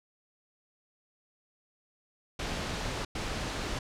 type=noise bursts at uneven times; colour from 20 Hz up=pink; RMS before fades=-34 dBFS; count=2; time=2.39-3.05 / 3.15-3.79 s; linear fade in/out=5 ms; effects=low-pass 6000 Hz 12 dB/octave